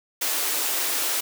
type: high-pass noise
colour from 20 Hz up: white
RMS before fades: -25 dBFS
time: 0.21-1.21 s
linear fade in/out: 10 ms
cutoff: 270 Hz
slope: 96 dB/octave
effects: none